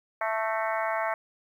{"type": "harmonic tone with a mistuned harmonic", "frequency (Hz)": 220.7, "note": "A3", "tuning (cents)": 5, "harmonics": [3, 4, 5, 6, 7, 8, 9, 10], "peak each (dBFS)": [-30, -32, -34, -36, -37, -38, -39, -40], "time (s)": [0.21, 1.14], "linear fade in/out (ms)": 2, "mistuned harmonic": 8, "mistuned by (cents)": 52, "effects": ["10-bit"]}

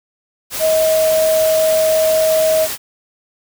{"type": "tone in noise", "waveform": "sine", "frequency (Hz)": 634, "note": "D#5", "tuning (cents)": 32, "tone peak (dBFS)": -11, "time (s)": [0.59, 2.68], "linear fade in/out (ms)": 50, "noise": "white", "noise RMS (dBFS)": -23, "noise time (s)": [0.5, 2.78], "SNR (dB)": 9, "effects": []}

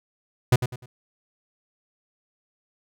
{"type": "tone with echo", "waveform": "45% pulse", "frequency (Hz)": 123.47, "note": "B2", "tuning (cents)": 0, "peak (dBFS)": -13, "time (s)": [0.52, 0.56], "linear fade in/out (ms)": 5, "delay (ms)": 100, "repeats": 3, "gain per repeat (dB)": -10, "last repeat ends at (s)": 0.86, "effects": []}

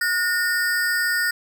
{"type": "ring-modulated tone", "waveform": "square", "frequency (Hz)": 1637, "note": "G#6", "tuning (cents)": -25, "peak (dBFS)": -17, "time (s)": [0.01, 1.31], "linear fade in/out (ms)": 5, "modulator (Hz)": 191, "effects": []}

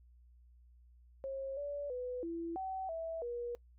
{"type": "tone with pitch steps", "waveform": "sine", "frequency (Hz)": [540, 575, 498.3, 335, 761, 655, 479.1], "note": ["C#5", "D5", "B4", "E4", "F#5", "E5", "A#4"], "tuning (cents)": [-45, -37, 15, 28, 48, -11, 47], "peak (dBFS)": -37, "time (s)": [1.24, 3.55], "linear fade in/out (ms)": 0, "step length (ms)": 330, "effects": ["noise-tail reverb RT60 0.1 s tail -22 dB re dry", "added 60 Hz sine -59 dBFS peak until 3.78 s"]}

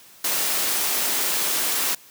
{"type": "high-pass noise", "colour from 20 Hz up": "white", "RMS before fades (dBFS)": -23, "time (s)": [0.24, 1.95], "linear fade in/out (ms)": 5, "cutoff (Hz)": 230, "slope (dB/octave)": 12, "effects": ["white hiss -49 dBFS RMS until 2.1 s", "high-pass 100 Hz 12 dB/octave"]}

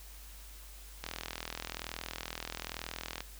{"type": "click train", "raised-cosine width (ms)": 0.2, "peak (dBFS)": -20, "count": 90, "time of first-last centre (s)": [1.04, 3.205], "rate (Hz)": 41.1, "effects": ["added 50 Hz sine -49 dBFS peak until 3.39 s", "white hiss -54 dBFS RMS until 3.39 s"]}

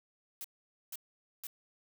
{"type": "noise bursts", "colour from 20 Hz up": "blue", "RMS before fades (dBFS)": -42, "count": 3, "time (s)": [0.41, 1.469], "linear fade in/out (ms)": 0, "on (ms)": 33, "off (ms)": 480, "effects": []}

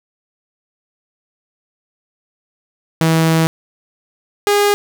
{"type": "tone pair in turn", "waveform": "sawtooth", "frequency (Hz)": [162.1, 409.3], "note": ["E3", "G#4"], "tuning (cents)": [-29, -25], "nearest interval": "octave + major third", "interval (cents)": 1604, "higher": "second", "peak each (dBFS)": -7, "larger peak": "neither", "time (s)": [[3.01, 3.47], [4.47, 4.74]], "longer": "first", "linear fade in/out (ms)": 0, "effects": []}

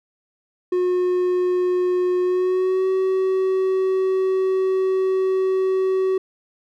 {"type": "tone with pitch glide", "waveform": "triangle", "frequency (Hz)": [361.7, 378.2], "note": ["F#4", "F#4"], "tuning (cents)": [-39, 38], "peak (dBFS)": -15, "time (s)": [0.72, 6.18], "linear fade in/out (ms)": 5, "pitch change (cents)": 77, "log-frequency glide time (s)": [2.22, 2.88], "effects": []}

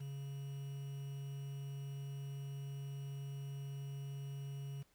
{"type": "tone with quantisation", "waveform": "triangle", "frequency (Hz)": 138.8, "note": "C#3", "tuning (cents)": 3, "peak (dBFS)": -40, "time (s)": [0, 4.83], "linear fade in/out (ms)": 10, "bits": 10, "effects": ["pink hiss -73 dBFS RMS until 4.94 s"]}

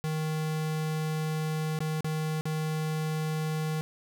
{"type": "tone with dropouts", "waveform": "square", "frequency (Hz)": 156.2, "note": "D#3", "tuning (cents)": 7, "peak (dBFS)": -29, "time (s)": [0.04, 3.81], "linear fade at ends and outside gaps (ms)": 0, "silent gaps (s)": [[1.789, 1.805], [2.007, 2.045], [2.41, 2.455]], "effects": []}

